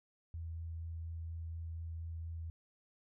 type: tone with vibrato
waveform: sine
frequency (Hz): 82.41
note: E2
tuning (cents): 0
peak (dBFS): -40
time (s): 0.34-2.5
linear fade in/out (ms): 0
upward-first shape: sine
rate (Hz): 4.2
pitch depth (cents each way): 9
effects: none

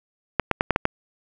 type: clicks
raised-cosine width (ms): 0.5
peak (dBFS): -3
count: 6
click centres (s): 0.397 / 0.513 / 0.609 / 0.707 / 0.761 / 0.854
effects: none

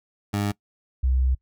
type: tone pair in turn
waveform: 20% pulse / sine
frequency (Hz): 102.2 / 64.38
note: G#2 / C2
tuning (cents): -27 / -27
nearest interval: minor sixth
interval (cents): 800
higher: first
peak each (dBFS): -18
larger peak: neither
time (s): 0.33-0.52 / 1.03-1.35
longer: second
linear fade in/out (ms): 10
effects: noise-tail reverb RT60 0.1 s tail -22 dB re dry

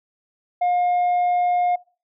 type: tone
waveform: sine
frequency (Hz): 713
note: F5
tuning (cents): +36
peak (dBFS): -14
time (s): 0.61-1.76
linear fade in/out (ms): 10
effects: noise-tail reverb RT60 0.4 s tail -25 dB re dry + tanh soft clip ceiling -16 dBFS

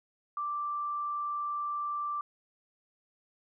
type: tone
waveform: sine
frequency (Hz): 1174.7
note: D6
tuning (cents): 0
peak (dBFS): -31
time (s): 0.37-2.21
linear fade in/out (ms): 2
effects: none

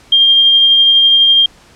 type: tone with tremolo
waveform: sine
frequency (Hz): 3203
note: G7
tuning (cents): +37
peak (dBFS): -4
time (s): 0.12-1.46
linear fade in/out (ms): 5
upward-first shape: triangle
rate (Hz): 12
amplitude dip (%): 25
effects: pink hiss -44 dBFS RMS until 1.75 s + low-pass 8000 Hz 12 dB/octave

